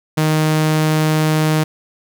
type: tone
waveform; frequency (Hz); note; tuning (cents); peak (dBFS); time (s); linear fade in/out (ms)
sawtooth; 155.56; D#3; 0; -9; 0.17-1.64; 10
effects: none